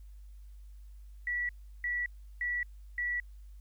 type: tone bursts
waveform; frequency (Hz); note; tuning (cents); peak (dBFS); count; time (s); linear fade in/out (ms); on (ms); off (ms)
sine; 1947; B6; -25; -30; 4; 1.27-3.2; 2; 220; 350
effects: added 50 Hz sine -47 dBFS peak until 3.6 s + white hiss -73 dBFS RMS until 3.6 s

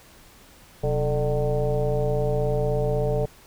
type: tone with frequency modulation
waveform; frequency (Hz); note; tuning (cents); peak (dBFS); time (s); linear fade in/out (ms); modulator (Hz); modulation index
sine; 283.8; C#4; +41; -20; 0.83-3.26; 10; 156; 2.3
effects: pink hiss -51 dBFS RMS until 3.46 s

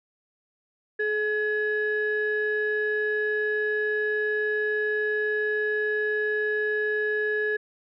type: tone pair together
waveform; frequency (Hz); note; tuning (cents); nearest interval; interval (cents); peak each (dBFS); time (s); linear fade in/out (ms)
sine; 425.9 / 1693; G#4 / G#6; +44 / +33; 2 octaves; 2389; -25; 0.99-7.57; 10
effects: tanh soft clip ceiling -17 dBFS

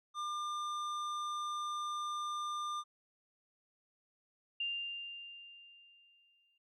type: tone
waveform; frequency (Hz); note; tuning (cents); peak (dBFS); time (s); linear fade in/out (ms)
square; 1200; D6; +37; -37; 0.14-2.84; 50
type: tone with exponential decay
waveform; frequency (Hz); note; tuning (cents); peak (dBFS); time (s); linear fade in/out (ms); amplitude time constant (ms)
sine; 2794; F7; 0; -33; 4.6-6.58; 5; 430
effects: low-pass 6000 Hz 12 dB/octave

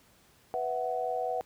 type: chord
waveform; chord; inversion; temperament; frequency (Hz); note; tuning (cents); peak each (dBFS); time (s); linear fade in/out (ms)
sine; B suspended fourth; none; equal with one note detuned; 493.9 / 659.3 / 744.3; B4 / E5 / F#5; 0 / 0 / +10; -34 / -35 / -32; 0.54-1.41; 0
effects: pink hiss -62 dBFS RMS until 1.45 s + high-pass 60 Hz 12 dB/octave

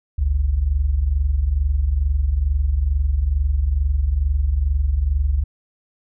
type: tone pair together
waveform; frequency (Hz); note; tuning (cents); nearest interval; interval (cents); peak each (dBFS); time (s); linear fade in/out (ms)
sine; 49.43 / 71.7; G1 / D2; +15 / -41; tritone; 644; -21 / -17; 0.18-5.44; 10
effects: none

